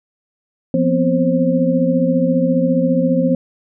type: tone cluster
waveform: sine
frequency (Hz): 173.4 / 244 / 258.7 / 530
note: F3 / B3 / C4 / C5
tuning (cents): -12 / -21 / -19 / +22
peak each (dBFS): -18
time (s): 0.74-3.35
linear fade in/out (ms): 2
effects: none